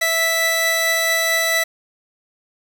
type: tone pair together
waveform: sawtooth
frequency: 657 / 1975.5 Hz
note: E5 / B6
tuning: -6 / 0 cents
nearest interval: octave + perfect fifth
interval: 1906 cents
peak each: -18 / -14 dBFS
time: 0.01-1.64 s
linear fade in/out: 10 ms
effects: none